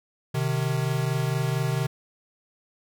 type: tone pair together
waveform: square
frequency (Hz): 128.8 / 153.17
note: C3 / D#3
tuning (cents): -27 / -27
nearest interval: minor third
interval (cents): 300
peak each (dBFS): -26 / -28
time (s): 0.34-1.87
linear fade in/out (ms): 10
effects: none